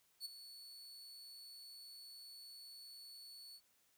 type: tone with ADSR envelope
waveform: 40% pulse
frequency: 4435 Hz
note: C#8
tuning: in tune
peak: -40 dBFS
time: 0.2-3.61 s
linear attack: 52 ms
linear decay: 17 ms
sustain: -12 dB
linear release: 60 ms
effects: white hiss -75 dBFS RMS until 3.97 s